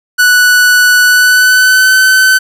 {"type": "tone with pitch glide", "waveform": "45% pulse", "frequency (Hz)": [1480, 1522.5], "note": ["F#6", "F#6"], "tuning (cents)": [0, 49], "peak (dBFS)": -4, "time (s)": [0.18, 2.39], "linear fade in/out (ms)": 20, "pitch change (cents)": 49, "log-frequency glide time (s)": [1.04, 1.96], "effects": []}